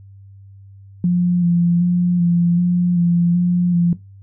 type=tone with vibrato; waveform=sine; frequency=174.61 Hz; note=F3; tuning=in tune; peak=-12 dBFS; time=1.04-3.93 s; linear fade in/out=2 ms; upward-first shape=square; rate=1.3 Hz; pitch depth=21 cents each way; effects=noise-tail reverb RT60 0.2 s tail -17 dB re dry + added 98 Hz sine -39 dBFS peak until 4.22 s